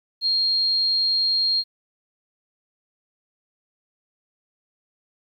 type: tone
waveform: sine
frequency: 4230 Hz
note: C8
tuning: 18 cents sharp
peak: -18 dBFS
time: 0.21-1.64 s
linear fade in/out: 50 ms
effects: 10-bit